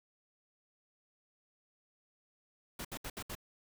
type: noise bursts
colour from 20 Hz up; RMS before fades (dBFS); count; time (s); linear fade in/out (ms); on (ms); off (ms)
pink; -42; 5; 2.79-3.352; 5; 58; 68
effects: none